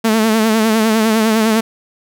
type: tone with vibrato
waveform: sawtooth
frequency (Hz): 220.6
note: A3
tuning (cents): +5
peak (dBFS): -7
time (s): 0.04-1.61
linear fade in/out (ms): 10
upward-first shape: sine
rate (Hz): 9.9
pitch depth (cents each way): 50
effects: none